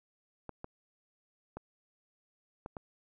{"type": "clicks", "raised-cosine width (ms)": 1, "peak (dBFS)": -27, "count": 5, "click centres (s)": [0.493, 0.644, 1.57, 2.661, 2.768], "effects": []}